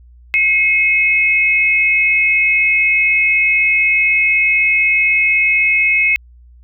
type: tone pair together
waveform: sine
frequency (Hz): 2165 / 2549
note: C#7 / D#7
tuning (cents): -41 / +41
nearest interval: minor third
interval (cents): 282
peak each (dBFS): -13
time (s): 0.34-6.16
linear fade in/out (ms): 0
effects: added 60 Hz sine -40 dBFS peak until 6.63 s